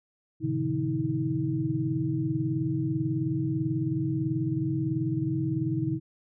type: tone cluster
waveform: sine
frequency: 106.9 / 129.9 / 149.8 / 168.2 / 319.1 Hz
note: A2 / C3 / D3 / E3 / D#4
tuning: -49 / -12 / +35 / +35 / +44 cents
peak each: -38 / -30 / -32 / -37 / -29 dBFS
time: 0.4-6 s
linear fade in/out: 50 ms
effects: none